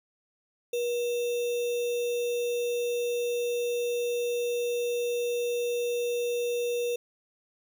sine tone with sample-and-hold, 480 Hz, B4, 49 cents flat, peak -26 dBFS, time 0.73-6.96 s, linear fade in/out 5 ms, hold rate 3150 Hz, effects none

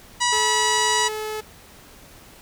harmonic tone, 972 Hz, B5, 28 cents flat, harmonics 1 / 2 / 3 / 4 / 5 / 6 / 7 / 8 / 9, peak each -22 / -25 / -27 / -28 / -29 / -30 / -30 / -31 / -32 dBFS, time 0.2-1.09 s, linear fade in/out 20 ms
sawtooth tone, 430.6 Hz, A4, 37 cents flat, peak -23 dBFS, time 0.32-1.41 s, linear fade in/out 10 ms
effects pink hiss -47 dBFS RMS until 2.41 s

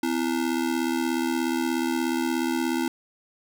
square ring-modulated tone, 293.7 Hz, D4, in tune, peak -21 dBFS, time 0.03-2.88 s, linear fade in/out 2 ms, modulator 38.4 Hz, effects none

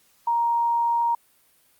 sine tone, 937 Hz, A#5, 9 cents sharp, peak -19 dBFS, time 0.27-1.15 s, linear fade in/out 5 ms, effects white hiss -61 dBFS RMS until 1.79 s + Opus 48 kbps

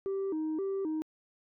sine tone with vibrato, 349.2 Hz, F4, in tune, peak -28 dBFS, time 0.06-1.02 s, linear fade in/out 0 ms, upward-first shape square, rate 1.9 Hz, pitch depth 190 cents each way, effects tanh soft clip ceiling -29 dBFS

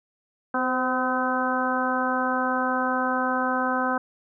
harmonic tone with a mistuned harmonic, 254.8 Hz, C4, 46 cents flat, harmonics 1 / 2 / 3 / 4 / 5 / 6, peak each -28 / -30 / -29 / -29 / -29 / -29 dBFS, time 0.54-3.98 s, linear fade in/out 5 ms, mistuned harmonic 2, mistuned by +28 cents, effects none

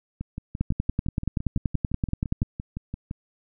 two click trains, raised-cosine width 5 ms, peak -11 / -19 dBFS, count 20 / 18, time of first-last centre 0.61-2.42 / 0.21-3.111 s, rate 10.5 / 5.86 Hz, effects none

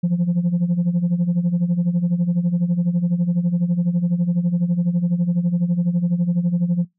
sine tone with tremolo, 174.61 Hz, F3, in tune, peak -11 dBFS, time 0.03-6.85 s, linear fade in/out 10 ms, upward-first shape sine, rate 12 Hz, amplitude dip 75%, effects noise-tail reverb RT60 0.2 s tail -24 dB re dry + tanh soft clip ceiling -13 dBFS

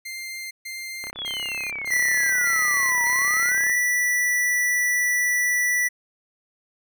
sawtooth tone bursts, 2098 Hz, C7, 4 cents sharp, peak -28 dBFS, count 6, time 0.05-3.51 s, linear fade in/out 10 ms, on 460 ms, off 140 ms
click train, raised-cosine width 0.5 ms, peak -23 dBFS, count 90, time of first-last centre 1.04-3.697 s, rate 33.5 Hz
sine exponential two-way sweep, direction down then up, 3506 to 932.3 to 1996 Hz, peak -28 dBFS, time 1.15-3.8 s, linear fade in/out 50 ms, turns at 3.05 s
square tone, 1964 Hz, B6, 10 cents flat, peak -20 dBFS, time 1.9-5.89 s, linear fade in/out 20 ms
effects none

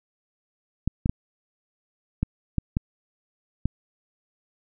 clicks, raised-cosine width 5 ms, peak -10 dBFS, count 7, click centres 0.876 / 1.059 / 1.095 / 2.23 / 2.583 / 2.769 / 3.656 s, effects none

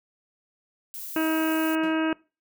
violet noise, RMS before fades -37 dBFS, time 0.94-1.75 s, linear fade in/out 0 ms
harmonic tone, 318.4 Hz, D#4, 40 cents sharp, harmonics 1 / 2 / 3 / 4 / 5 / 6 / 7 / 8 / 9, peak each -23 / -32 / -34 / -35 / -33 / -45 / -44 / -38 / -40 dBFS, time 1.16-2.13 s, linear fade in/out 2 ms
20% pulse tone with exponential decay, 181.5 Hz, F#3, 33 cents flat, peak -32 dBFS, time 1.83-2.08 s, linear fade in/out 5 ms, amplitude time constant 53 ms
effects noise-tail reverb RT60 0.3 s tail -22 dB re dry

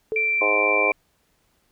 sine tone with exponential decay, 439.2 Hz, A4, 3 cents flat, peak -21 dBFS, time 0.12-0.53 s, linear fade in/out 0 ms, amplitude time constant 89 ms
sine tone, 2349 Hz, D7, in tune, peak -19 dBFS, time 0.16-0.92 s, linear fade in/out 2 ms
harmonic tone, 104.2 Hz, G#2, 6 cents sharp, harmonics 3 / 4 / 5 / 6 / 7 / 8 / 9 / 10, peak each -33 / -27 / -26 / -27 / -31 / -34 / -37 / -27 dBFS, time 0.41-0.92 s, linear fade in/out 5 ms
effects pink hiss -66 dBFS RMS until 1.71 s

